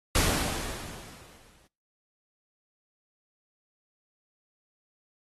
pink noise with exponential decay, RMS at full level -23 dBFS, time 0.15-1.67 s, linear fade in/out 2 ms, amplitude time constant 330 ms, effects noise-tail reverb RT60 0.4 s tail -26 dB re dry + AAC 32 kbps

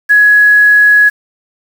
sine tone with quantisation, 1678 Hz, G#6, 17 cents sharp, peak -3 dBFS, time 0.09-1.1 s, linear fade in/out 20 ms, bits 5, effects none

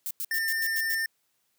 violet noise bursts, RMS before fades -32 dBFS, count 7, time 0.06-0.947 s, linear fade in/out 0 ms, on 47 ms, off 93 ms
square tone, 1802 Hz, A6, 41 cents sharp, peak -27 dBFS, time 0.31-1.06 s, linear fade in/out 2 ms
effects white hiss -73 dBFS RMS until 1.58 s + high-pass 80 Hz 12 dB/octave

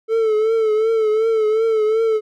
triangle tone with vibrato, 440 Hz, A4, in tune, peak -12 dBFS, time 0.08-2.21 s, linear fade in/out 50 ms, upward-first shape triangle, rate 2.7 Hz, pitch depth 64 cents each way, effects none

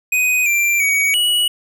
square tone with pitch steps, 2499 / 2362 / 2254 / 2927 Hz, D#7 / D7 / C#7 / F#7, +7 / +9 / +28 / -19 cents, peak -14 dBFS, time 0.12-1.48 s, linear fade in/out 5 ms, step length 340 ms, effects none

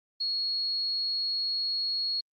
sine tone, 4322 Hz, C#8, 45 cents flat, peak -27 dBFS, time 0.2-2.21 s, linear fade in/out 10 ms, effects Opus 24 kbps

